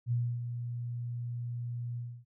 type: tone with ADSR envelope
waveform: sine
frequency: 120 Hz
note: B2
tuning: 49 cents flat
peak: -26 dBFS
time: 0.06-2.25 s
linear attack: 56 ms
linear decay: 280 ms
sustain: -8 dB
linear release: 280 ms
effects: none